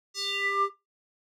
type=tone with band-pass filter sweep; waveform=square; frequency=397.3 Hz; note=G4; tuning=23 cents sharp; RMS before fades=-28 dBFS; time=0.14-0.7 s; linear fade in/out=50 ms; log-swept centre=5800 to 900 Hz; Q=4.4; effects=noise-tail reverb RT60 0.2 s tail -17 dB re dry